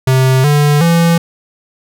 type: tone with pitch steps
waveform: square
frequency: 130.7 / 146.8 / 168.4 Hz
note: C3 / D3 / E3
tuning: -1 / 0 / +37 cents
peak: -8 dBFS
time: 0.07-1.18 s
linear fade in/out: 5 ms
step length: 370 ms
effects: none